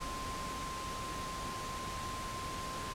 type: tone in noise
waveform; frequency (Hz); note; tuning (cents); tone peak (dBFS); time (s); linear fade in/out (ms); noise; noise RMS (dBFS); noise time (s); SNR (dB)
sine; 1046.5; C6; 0; -41; 0-2.94; 20; pink; -42; 0-2.94; -2
effects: low-pass 9000 Hz 12 dB/octave